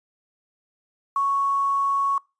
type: tone with quantisation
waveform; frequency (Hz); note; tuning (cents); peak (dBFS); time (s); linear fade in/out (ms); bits
sine; 1108.7; C#6; 0; -19; 1.16-2.18; 2; 8
effects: noise-tail reverb RT60 0.3 s tail -26 dB re dry + resampled to 22050 Hz